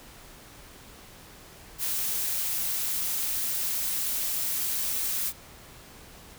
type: noise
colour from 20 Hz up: blue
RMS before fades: -29 dBFS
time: 1.78-5.33 s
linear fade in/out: 50 ms
effects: pink hiss -49 dBFS RMS until 6.38 s